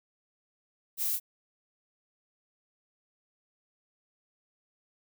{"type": "noise", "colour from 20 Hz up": "violet", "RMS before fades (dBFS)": -30, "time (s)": [0.97, 1.2], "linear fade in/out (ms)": 50, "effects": []}